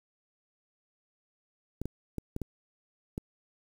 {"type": "clicks", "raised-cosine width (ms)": 3, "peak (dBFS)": -21, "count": 6, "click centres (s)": [1.816, 1.856, 2.183, 2.364, 2.417, 3.179], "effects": ["8-bit"]}